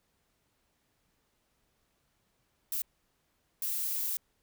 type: noise bursts at uneven times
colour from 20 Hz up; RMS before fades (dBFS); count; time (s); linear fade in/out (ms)
violet; -33; 2; 2.72-2.82 / 3.62-4.17; 2
effects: pink hiss -75 dBFS RMS until 4.42 s